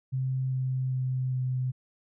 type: tone with pitch steps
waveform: sine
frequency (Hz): 130.81 / 129.91 / 129.01 / 128.12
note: C3 / C3 / C3 / C3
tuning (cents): 0 / -12 / -24 / -36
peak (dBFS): -26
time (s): 0.12-1.72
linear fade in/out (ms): 20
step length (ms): 400
effects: none